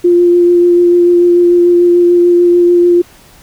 sine tone with vibrato, 349.8 Hz, F4, 3 cents sharp, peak -4 dBFS, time 0.04-3.02 s, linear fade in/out 10 ms, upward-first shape sine, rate 6.8 Hz, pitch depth 12 cents each way, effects pink hiss -41 dBFS RMS until 3.42 s

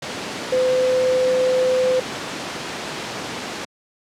sine tone in noise, 511 Hz, C5, 41 cents flat, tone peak -15 dBFS, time 0.52-2 s, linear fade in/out 5 ms, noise pink, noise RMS -27 dBFS, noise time 0.02-3.65 s, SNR +9 dB, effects high-pass 200 Hz 12 dB/octave + low-pass 6000 Hz 12 dB/octave

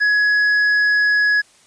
sine tone with hard clipping, 1680 Hz, G#6, 19 cents sharp, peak -14 dBFS, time 0-1.42 s, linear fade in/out 20 ms, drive 4 dB, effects white hiss -52 dBFS RMS until 1.66 s + resampled to 22050 Hz

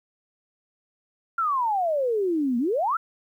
sine exponential two-way sweep, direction down then up, 1402 to 230 to 1402 Hz, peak -21 dBFS, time 1.38-2.97 s, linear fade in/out 5 ms, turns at 2.58 s, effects 10-bit

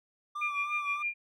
triangle tone with vibrato, 1174.7 Hz, D6, in tune, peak -32 dBFS, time 0.35-1.03 s, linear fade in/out 10 ms, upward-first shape sine, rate 3.2 Hz, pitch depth 45 cents each way
sine tone with tremolo, 2400 Hz, D7, 37 cents sharp, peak -28 dBFS, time 0.41-1.14 s, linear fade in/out 10 ms, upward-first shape sine, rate 6.5 Hz, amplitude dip 85%
effects none

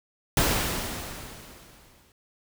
pink noise with exponential decay, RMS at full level -21 dBFS, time 0.37-2.12 s, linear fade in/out 2 ms, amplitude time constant 380 ms, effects none

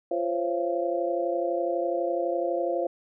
sine tone cluster, 346.3 / 515 / 547 / 685 Hz, F4 / C5 / C#5 / F5, -15 / -28 / -23 / -34 cents, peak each -30 dBFS, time 0.11-2.87 s, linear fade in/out 5 ms, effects none

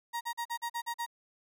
35% pulse tone bursts, 941 Hz, A#5, 16 cents sharp, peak -31 dBFS, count 8, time 0.13-1.064 s, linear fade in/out 20 ms, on 80 ms, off 42 ms, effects none

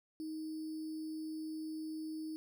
sine tone with sample-and-hold, 313.8 Hz, D#4, 15 cents sharp, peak -39 dBFS, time 0.2-2.36 s, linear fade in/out 0 ms, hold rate 4900 Hz, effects none

